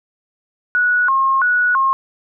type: tone with vibrato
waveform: sine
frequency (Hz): 1255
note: D#6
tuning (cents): +15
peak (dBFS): -12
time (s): 0.75-1.93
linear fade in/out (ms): 0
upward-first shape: square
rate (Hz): 1.5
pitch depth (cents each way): 270
effects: none